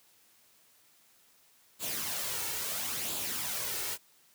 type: noise with flanger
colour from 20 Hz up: white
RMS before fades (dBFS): -35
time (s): 1.79-3.98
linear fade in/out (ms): 50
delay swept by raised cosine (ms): 0.26 to 2.26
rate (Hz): 0.74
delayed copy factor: +0.5
effects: white hiss -64 dBFS RMS until 4.34 s + high-pass 80 Hz 12 dB/octave